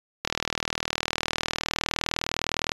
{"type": "click train", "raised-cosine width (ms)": 0.2, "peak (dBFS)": -7, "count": 99, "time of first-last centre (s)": [0.25, 2.719], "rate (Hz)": 39.7, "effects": ["resampled to 24000 Hz"]}